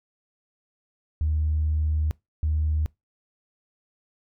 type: tone pair in turn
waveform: sine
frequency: 77 / 77 Hz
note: D#2 / D#2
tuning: -17 / -17 cents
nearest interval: unison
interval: 0 cents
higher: neither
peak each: -20 dBFS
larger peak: neither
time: 1.21-2.11 / 2.43-2.86 s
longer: first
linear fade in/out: 0 ms
effects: noise-tail reverb RT60 0.2 s tail -24 dB re dry + tanh soft clip ceiling -16 dBFS